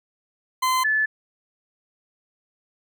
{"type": "tone pair in turn", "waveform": ["40% pulse", "sine"], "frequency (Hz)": [1030, 1735.7], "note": ["C6", "A6"], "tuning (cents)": [-28, -24], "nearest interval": "major sixth", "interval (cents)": 904, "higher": "second", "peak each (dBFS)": -18, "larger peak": "neither", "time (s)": [[0.62, 0.84], [0.84, 1.06]], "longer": "neither", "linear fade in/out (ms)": 10, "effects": []}